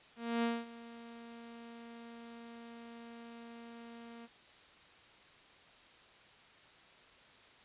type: tone with ADSR envelope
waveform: sawtooth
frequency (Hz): 233.1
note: A#3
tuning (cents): 0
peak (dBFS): -26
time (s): 0.16-4.28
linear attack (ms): 270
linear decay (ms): 220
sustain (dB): -19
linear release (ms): 36
effects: white hiss -60 dBFS RMS until 7.64 s + resampled to 8000 Hz